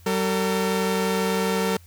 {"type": "tone pair together", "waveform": "sawtooth", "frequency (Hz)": [190.34, 452.7], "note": ["F#3", "A4"], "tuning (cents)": [49, 49], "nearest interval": "octave + minor third", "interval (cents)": 1500, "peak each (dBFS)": [-20, -20], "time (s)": [0.06, 1.77], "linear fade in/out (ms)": 5, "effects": ["added 86 Hz sine -47 dBFS peak until 1.86 s", "white hiss -56 dBFS RMS until 1.86 s"]}